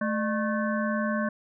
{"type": "harmonic tone with a mistuned harmonic", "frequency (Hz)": 217.8, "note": "A3", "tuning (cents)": -17, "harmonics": [1, 3, 5, 7, 8], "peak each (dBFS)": [-27, -31, -34, -34, -38], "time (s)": [0.01, 1.29], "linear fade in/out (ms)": 5, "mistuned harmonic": 3, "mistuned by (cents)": -140, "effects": []}